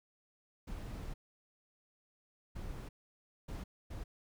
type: noise bursts at uneven times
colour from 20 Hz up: brown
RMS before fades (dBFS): -43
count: 4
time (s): 0.67-1.14 / 2.55-2.89 / 3.48-3.64 / 3.9-4.04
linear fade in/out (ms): 10
effects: none